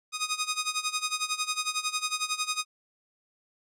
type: tone with tremolo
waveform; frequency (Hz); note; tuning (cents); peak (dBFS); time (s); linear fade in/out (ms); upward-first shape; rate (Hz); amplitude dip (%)
10% pulse; 1245; D#6; +1; -17; 0.12-2.65; 50; sine; 11; 85
effects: resampled to 32000 Hz